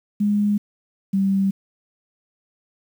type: tone pair in turn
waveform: sine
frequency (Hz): 206.3 / 194.72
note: G#3 / G3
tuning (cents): -11 / -11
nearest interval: minor second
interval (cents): 100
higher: first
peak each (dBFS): -16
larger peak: neither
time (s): 0.2-0.58 / 1.13-1.51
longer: neither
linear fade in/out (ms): 10
effects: 8-bit